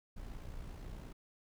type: noise with amplitude modulation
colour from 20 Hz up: brown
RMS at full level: -44 dBFS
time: 0.16-1.13 s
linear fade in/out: 10 ms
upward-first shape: sine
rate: 58.6 Hz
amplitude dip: 50%
effects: none